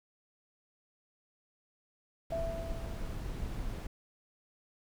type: noise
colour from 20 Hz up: brown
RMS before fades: -38 dBFS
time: 2.3-3.87 s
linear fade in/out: 5 ms
type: tone with exponential decay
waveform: sine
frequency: 663 Hz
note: E5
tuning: 10 cents sharp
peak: -31 dBFS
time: 2.32-3.52 s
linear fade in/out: 2 ms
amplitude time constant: 260 ms
effects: none